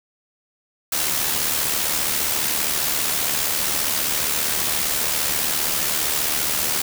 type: noise with amplitude modulation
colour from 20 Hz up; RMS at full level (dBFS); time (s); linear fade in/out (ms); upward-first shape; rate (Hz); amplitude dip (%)
white; -20; 0.92-6.82; 5; sine; 75; 45
effects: none